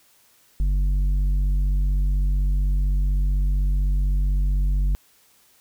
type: tone with tanh clipping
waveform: sine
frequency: 47.9 Hz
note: G1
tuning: 39 cents flat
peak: -19 dBFS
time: 0.6-4.95 s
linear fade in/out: 0 ms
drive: 7 dB
effects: white hiss -58 dBFS RMS until 5.6 s